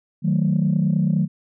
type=chord; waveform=sine; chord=D# diminished; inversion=none; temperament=equal; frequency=155.56 / 185 / 220 Hz; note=D#3 / F#3 / A3; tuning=0 / 0 / 0 cents; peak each=-19 / -19 / -23 dBFS; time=0.22-1.28 s; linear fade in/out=50 ms; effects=tanh soft clip ceiling -10 dBFS